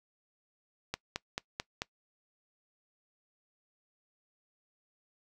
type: click train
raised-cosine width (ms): 0.2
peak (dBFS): -16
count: 5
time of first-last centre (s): 0.94-1.819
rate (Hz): 4.55
effects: noise-tail reverb RT60 0.1 s tail -22 dB re dry